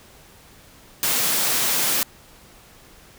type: high-pass noise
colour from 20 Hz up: white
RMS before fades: -21 dBFS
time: 1.03-2.03 s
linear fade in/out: 0 ms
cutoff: 120 Hz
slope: 48 dB/octave
effects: pink hiss -49 dBFS RMS until 3.18 s